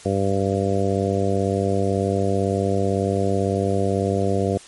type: harmonic tone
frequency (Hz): 98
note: G2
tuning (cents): 0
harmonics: 1 / 2 / 3 / 4 / 5 / 6 / 7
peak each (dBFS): -24 / -25 / -28 / -25 / -25 / -29 / -28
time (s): 0.05-4.58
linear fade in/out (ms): 10
effects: white hiss -44 dBFS RMS until 4.67 s + MP3 48 kbps